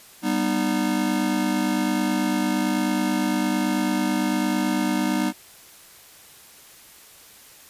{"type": "chord", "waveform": "square", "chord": "G augmented", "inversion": "none", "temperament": "just", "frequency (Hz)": [196, 245, 306.2], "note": ["G3", "B3", "D#4"], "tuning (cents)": [0, -14, -28], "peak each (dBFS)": [-27, -26, -25], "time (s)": [0.22, 5.33], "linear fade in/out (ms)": 50, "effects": ["white hiss -48 dBFS RMS until 7.69 s", "resampled to 32000 Hz"]}